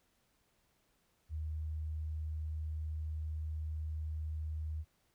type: tone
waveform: sine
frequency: 77.78 Hz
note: D#2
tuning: in tune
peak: -36 dBFS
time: 1.29-4.85 s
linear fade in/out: 50 ms
effects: pink hiss -75 dBFS RMS until 5.14 s